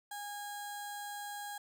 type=tone with notch filter; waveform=15% pulse; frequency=820 Hz; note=G#5; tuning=22 cents flat; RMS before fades=-43 dBFS; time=0.11-1.58 s; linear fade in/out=5 ms; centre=2500 Hz; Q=1; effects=none